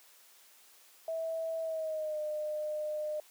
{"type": "tone with pitch glide", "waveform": "sine", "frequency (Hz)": [651, 607.4], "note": ["E5", "D#5"], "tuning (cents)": [-22, -42], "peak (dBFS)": -32, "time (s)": [1.08, 3.2], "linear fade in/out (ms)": 2, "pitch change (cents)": -120, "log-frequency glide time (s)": [1.61, 2.2], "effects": ["white hiss -60 dBFS RMS until 3.3 s", "high-pass 400 Hz 12 dB/octave"]}